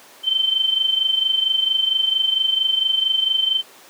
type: tone with amplitude modulation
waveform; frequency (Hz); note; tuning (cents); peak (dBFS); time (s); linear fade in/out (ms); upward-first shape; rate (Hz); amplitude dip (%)
sine; 3095; G7; -23; -13; 0.23-3.63; 50; sine; 24.4; 70
effects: pink hiss -45 dBFS RMS until 3.89 s + high-pass 400 Hz 12 dB/octave